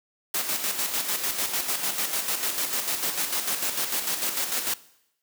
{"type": "noise with tremolo", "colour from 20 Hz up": "white", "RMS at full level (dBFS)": -26, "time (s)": [0.34, 4.74], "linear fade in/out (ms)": 5, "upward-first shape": "square", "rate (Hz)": 6.7, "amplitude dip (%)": 50, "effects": ["noise-tail reverb RT60 0.8 s tail -19 dB re dry", "high-pass 200 Hz 12 dB/octave"]}